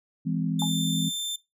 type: chord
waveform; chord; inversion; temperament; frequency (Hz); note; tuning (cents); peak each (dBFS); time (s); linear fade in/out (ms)
sine; E augmented; none; just; 164.81 / 206 / 257.5; E3 / G#3 / B#3; 0 / -14 / -28; -27 / -31 / -30; 0.25-1.1; 20
type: tone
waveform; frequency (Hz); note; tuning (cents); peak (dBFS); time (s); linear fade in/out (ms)
sawtooth; 3566; A7; +22; -26; 0.59-1.36; 5
type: tone with exponential decay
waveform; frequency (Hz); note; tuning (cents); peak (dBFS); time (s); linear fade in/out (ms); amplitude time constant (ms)
sine; 838; G#5; +15; -25; 0.62-0.72; 1; 20
effects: noise-tail reverb RT60 0.2 s tail -18 dB re dry + resampled to 32000 Hz